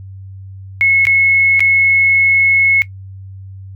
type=tone with dropouts; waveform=sine; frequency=2184 Hz; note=C#7; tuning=26 cents flat; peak=-8 dBFS; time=0.81-2.82 s; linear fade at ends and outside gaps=0 ms; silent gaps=1.053-1.069 / 1.595-1.605 s; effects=noise-tail reverb RT60 0.1 s tail -17 dB re dry + added 96 Hz sine -29 dBFS peak until 3.75 s